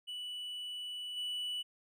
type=tone with level steps; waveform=triangle; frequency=2960 Hz; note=F#7; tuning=in tune; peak=-38 / -34 dBFS; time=0.07-1.63 s; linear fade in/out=20 ms; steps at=1.16 s; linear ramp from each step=20 ms; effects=none